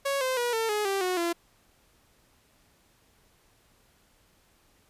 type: tone with pitch steps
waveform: sawtooth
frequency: 554.4 / 517.3 / 482.6 / 450.3 / 420.2 / 392 / 365.8 / 341.3 Hz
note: C#5 / C5 / B4 / A4 / G#4 / G4 / F#4 / F4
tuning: 0 / -20 / -40 / +40 / +20 / 0 / -20 / -40 cents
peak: -22 dBFS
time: 0.05-1.33 s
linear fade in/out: 10 ms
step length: 160 ms
effects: pink hiss -64 dBFS RMS until 4.89 s + resampled to 32000 Hz

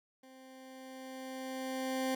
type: tone with level ramp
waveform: 20% pulse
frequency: 261.6 Hz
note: C4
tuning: in tune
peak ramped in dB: -50 to -26 dBFS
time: 0.23-2.15 s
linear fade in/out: 5 ms
effects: none

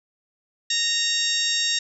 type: harmonic tone with a mistuned harmonic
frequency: 926 Hz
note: A#5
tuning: 12 cents flat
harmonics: 2 / 3 / 4 / 5 / 6 / 7 / 8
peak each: -30 / -31 / -24 / -33 / -26 / -33 / -31 dBFS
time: 0.7-1.79 s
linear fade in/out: 5 ms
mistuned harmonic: 4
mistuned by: +26 cents
effects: none

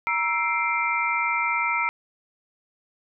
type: tone cluster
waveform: sine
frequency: 942 / 1325 / 2102 / 2347 Hz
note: A#5 / E6 / C7 / D7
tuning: +18 / +9 / +7 / -2 cents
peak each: -27 dBFS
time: 0.07-1.89 s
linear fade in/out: 0 ms
effects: none

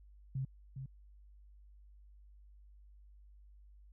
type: tone with echo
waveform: sine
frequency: 133 Hz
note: C3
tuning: 29 cents sharp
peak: -34 dBFS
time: 0.35-0.45 s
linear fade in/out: 5 ms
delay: 410 ms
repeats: 1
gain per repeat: -7 dB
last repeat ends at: 0.86 s
effects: added 50 Hz sine -56 dBFS peak until 3.92 s

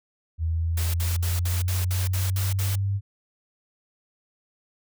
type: exponential sweep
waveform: sine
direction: up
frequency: 80.9 to 99.9 Hz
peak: -22 dBFS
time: 0.38-3.01 s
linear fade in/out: 50 ms
type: noise bursts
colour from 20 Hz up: white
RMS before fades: -33 dBFS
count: 9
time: 0.77-2.756 s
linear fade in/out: 5 ms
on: 170 ms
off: 57 ms
effects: none

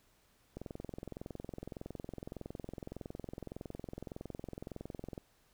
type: click train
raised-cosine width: 2 ms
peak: -29 dBFS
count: 101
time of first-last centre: 0.57-5.178 s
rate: 21.7 Hz
effects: pink hiss -70 dBFS RMS until 5.53 s

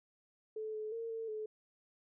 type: tone with pitch steps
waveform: sine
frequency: 434.9 / 430.5 / 457.8 / 450.8 / 431 Hz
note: A4 / A4 / A#4 / A4 / A4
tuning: -20 / -38 / -31 / +42 / -36 cents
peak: -38 dBFS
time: 0.56-1.46 s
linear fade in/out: 5 ms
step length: 180 ms
effects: none

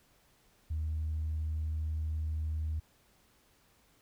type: tone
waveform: sine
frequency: 78.1 Hz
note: D#2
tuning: 7 cents sharp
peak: -30 dBFS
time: 0.7-2.8 s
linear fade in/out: 10 ms
effects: tanh soft clip ceiling -28 dBFS + pink hiss -67 dBFS RMS until 4.01 s

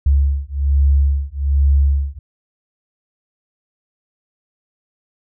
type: beating tone pair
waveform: sine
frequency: 69.3 / 70.5 Hz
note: C#2 / C#2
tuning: 0 / +30 cents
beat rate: 1.2 Hz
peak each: -15 dBFS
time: 0.06-2.19 s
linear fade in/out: 5 ms
effects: none

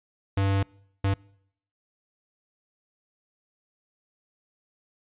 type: tone bursts at uneven times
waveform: square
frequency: 98 Hz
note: G2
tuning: in tune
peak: -22 dBFS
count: 2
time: 0.37-0.63 / 1.04-1.14 s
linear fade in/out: 5 ms
effects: noise-tail reverb RT60 0.7 s tail -25 dB re dry + resampled to 8000 Hz

